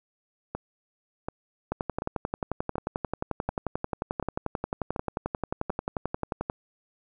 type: two click trains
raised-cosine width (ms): 1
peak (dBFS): -17 / -14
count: 8 / 55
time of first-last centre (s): 0.55-5.697 / 1.72-6.499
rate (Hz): 1.36 / 11.3
effects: none